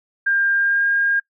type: tone with pitch glide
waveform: sine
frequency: 1600 to 1616.7 Hz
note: G6 to G#6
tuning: +35 to -47 cents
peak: -15 dBFS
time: 0.26-1.2 s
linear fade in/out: 10 ms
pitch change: +18 cents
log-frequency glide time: 0.54-0.86 s
effects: noise-tail reverb RT60 0.1 s tail -23 dB re dry